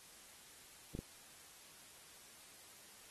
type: clicks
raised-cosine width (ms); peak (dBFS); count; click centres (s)
3; -30; 2; 0.951 / 0.99
effects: white hiss -59 dBFS RMS until 3.1 s + AAC 32 kbps

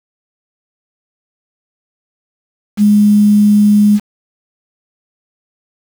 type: tone with quantisation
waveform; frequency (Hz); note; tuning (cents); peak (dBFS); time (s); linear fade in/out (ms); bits
sine; 207.6; G#3; 0; -5; 2.77-4; 50; 5
effects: none

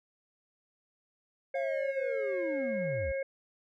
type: harmonic tone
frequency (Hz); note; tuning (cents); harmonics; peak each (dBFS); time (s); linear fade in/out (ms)
542; C#5; -39; 1 / 3 / 4; -31 / -45 / -42; 1.54-3.23; 5
type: linear sweep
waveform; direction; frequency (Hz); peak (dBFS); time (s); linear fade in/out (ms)
triangle; down; 701 to 58.1; -33; 1.55-3.12; 5
effects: none

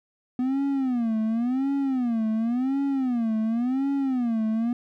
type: tone with vibrato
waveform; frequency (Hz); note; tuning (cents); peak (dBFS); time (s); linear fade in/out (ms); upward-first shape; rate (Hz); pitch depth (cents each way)
triangle; 246.9; B3; 0; -20; 0.39-4.73; 2; sine; 0.92; 210
effects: none

